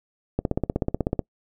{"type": "click train", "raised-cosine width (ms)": 2, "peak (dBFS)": -9, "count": 14, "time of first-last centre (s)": [0.39, 1.192], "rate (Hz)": 16.2, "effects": ["noise-tail reverb RT60 0.1 s tail -25 dB re dry"]}